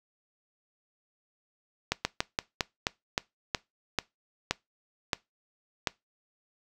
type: slowing click train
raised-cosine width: 0.2 ms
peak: -8 dBFS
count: 12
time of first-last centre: 1.92-5.872 s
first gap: 130 ms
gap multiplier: 1.19
effects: noise-tail reverb RT60 0.2 s tail -22 dB re dry